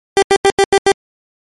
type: tone bursts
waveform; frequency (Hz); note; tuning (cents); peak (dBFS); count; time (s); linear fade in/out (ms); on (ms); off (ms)
30% pulse; 394; G4; +9; -4; 6; 0.17-0.918; 0; 53; 86
effects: MP3 48 kbps